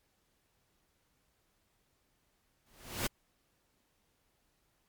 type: noise with exponential growth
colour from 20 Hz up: pink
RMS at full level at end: -30 dBFS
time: 2.66-3.07 s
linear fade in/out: 5 ms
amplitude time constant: 87 ms
effects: pink hiss -75 dBFS RMS until 4.88 s + MP3 96 kbps